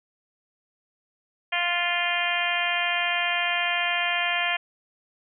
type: harmonic tone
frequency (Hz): 349.2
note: F4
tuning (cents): 0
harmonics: 2 / 3 / 4 / 5 / 6 / 7 / 8 / 9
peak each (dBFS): -30 / -34 / -35 / -29 / -30 / -29 / -32 / -32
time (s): 1.52-4.57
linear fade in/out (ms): 10
effects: none